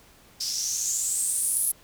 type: noise with band-pass filter sweep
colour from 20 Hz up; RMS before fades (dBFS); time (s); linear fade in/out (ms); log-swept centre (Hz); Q
blue; -27; 0.4-1.72; 10; 5100 to 11000; 6.3
effects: pink hiss -55 dBFS RMS until 1.83 s